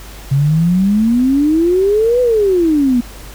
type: exponential two-way sweep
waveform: sine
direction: up then down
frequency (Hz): 133.8 to 504 to 235.2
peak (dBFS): -9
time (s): 0.31-3.01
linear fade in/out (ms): 10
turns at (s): 2.21
effects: added 50 Hz sine -32 dBFS peak until 3.34 s + pink hiss -36 dBFS RMS until 3.34 s